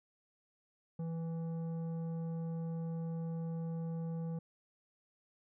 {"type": "tone with tanh clipping", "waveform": "triangle", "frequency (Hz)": 164.81, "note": "E3", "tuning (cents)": 0, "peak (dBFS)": -38, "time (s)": [0.99, 4.39], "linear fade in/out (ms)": 5, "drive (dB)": 14, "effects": []}